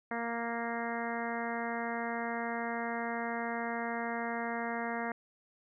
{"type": "harmonic tone", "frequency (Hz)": 233.1, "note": "A#3", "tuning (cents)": 0, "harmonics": [1, 2, 3, 4, 5, 6, 7, 8, 9], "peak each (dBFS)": [-39, -41, -39, -42, -45, -45, -44, -43, -46], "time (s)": [0.11, 5.12], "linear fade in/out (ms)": 2, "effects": []}